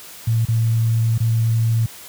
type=tone with dropouts; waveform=sine; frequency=113.7 Hz; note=A#2; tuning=43 cents flat; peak=-14 dBFS; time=0.27-1.86 s; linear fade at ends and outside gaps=5 ms; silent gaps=0.451-0.484 / 1.178-1.202 s; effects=white hiss -39 dBFS RMS until 2.08 s + high-pass 60 Hz 12 dB/octave